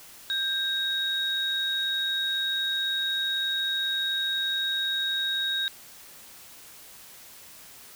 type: tone pair together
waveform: sine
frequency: 1588 / 3774 Hz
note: G6 / A#7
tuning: +22 / +21 cents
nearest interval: octave + minor third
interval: 1499 cents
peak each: -31 / -26 dBFS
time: 0.3-5.68 s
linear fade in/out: 0 ms
effects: white hiss -48 dBFS RMS until 7.95 s